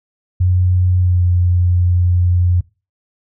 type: tone with pitch glide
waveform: sine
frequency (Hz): 90.8 to 88.88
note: F#2 to F2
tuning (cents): -32 to +31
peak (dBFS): -10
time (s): 0.4-2.61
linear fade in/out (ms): 10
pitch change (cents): -37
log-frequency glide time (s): 0.99-1.22
effects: noise-tail reverb RT60 0.3 s tail -22 dB re dry